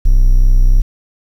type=tone; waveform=triangle; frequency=31.67 Hz; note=B0; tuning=44 cents sharp; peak=-3 dBFS; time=0.05-0.82 s; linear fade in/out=10 ms; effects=7-bit